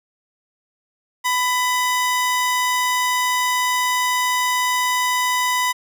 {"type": "tone pair together", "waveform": "25% pulse", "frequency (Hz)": [997, 3757], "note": ["B5", "A#7"], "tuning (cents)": [16, 13], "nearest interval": "octave + major seventh", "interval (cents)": 2297, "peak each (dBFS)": [-14, -25], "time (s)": [1.24, 5.73], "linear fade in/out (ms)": 20, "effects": []}